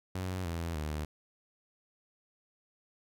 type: tone with pitch steps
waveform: sawtooth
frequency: 92.5 / 83.85 / 76.01 Hz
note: F#2 / E2 / D#2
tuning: 0 / +30 / -40 cents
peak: -30 dBFS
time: 0.15-1.05 s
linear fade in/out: 5 ms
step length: 300 ms
effects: none